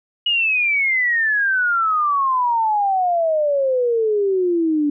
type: exponential sweep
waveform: sine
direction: down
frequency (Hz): 2910 to 287.7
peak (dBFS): -15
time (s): 0.26-4.9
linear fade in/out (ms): 5
effects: none